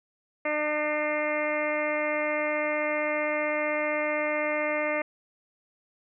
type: harmonic tone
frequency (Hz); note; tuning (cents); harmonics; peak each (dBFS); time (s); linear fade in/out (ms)
301.3; D4; +44; 1 / 2 / 3 / 4 / 5 / 6 / 7 / 8 / 9; -35 / -28 / -38 / -36 / -41 / -37 / -31 / -39 / -45; 0.45-5.02; 5
effects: none